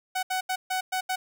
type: tone bursts at uneven times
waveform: sawtooth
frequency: 747 Hz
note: F#5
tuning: 16 cents sharp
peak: -22 dBFS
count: 6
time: 0.15-0.23 / 0.3-0.41 / 0.49-0.56 / 0.7-0.81 / 0.92-1.01 / 1.09-1.16 s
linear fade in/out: 10 ms
effects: none